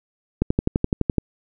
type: click train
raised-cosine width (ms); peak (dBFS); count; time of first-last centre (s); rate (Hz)
3; -5; 10; 0.42-1.183; 11.8
effects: none